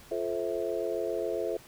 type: chord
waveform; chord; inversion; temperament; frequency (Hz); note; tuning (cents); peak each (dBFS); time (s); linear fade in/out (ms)
sine; F major seventh; none; just; 349.2 / 436.5 / 523.8 / 654.8; F4 / A4 / C5 / E5; 0 / -14 / +2 / -12; -35 / -33 / -35 / -35; 0.11-1.57; 5
effects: pink hiss -53 dBFS RMS until 1.67 s